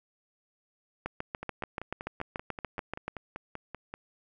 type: two click trains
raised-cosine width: 0.5 ms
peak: -23 / -18 dBFS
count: 14 / 15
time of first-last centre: 1.43-3.94 / 1.06-3.08 s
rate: 5.18 / 6.93 Hz
effects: none